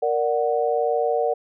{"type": "chord", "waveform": "sine", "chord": "Bb augmented", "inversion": "none", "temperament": "equal", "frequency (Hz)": [466.2, 587.3, 740], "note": ["Bb4", "D5", "F#5"], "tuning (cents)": [0, 0, 0], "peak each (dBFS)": [-22, -24, -24], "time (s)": [0.02, 1.34], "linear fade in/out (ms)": 10, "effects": []}